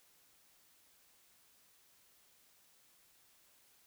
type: silence
effects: white hiss -68 dBFS RMS until 3.86 s